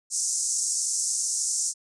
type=band-pass noise; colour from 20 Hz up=pink; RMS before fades=-27 dBFS; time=0.1-1.74 s; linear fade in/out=50 ms; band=5800 to 9200 Hz; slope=48 dB/octave; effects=resampled to 24000 Hz

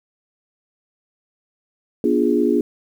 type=chord; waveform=sine; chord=B diminished seventh; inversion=none; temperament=equal with one note detuned; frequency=242.7 / 293.7 / 349.2 / 415.3 Hz; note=B3 / D4 / F4 / Ab4; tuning=-30 / 0 / 0 / 0 cents; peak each=-20 dBFS; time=2.04-2.61 s; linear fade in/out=2 ms; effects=8-bit

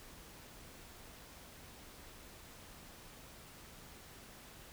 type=silence; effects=pink hiss -55 dBFS RMS until 4.72 s

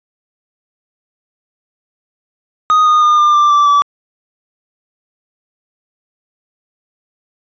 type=tone with pitch steps; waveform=triangle; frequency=1244.5 / 1228.8 / 1213.3 / 1197.9 / 1182.8 / 1167.9 / 1153.1 Hz; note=D#6 / D#6 / D#6 / D6 / D6 / D6 / D6; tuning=0 / -22 / -44 / +34 / +12 / -10 / -32 cents; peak=-5 dBFS; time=2.7-3.82 s; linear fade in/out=0 ms; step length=160 ms; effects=resampled to 16000 Hz

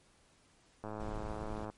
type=click train; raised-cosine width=1 ms; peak=-28 dBFS; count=93; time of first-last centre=0.84-1.7 s; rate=107 Hz
type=noise; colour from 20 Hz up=brown; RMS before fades=-43 dBFS; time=1-1.65 s; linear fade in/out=2 ms
effects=pink hiss -67 dBFS RMS until 1.77 s + MP3 48 kbps

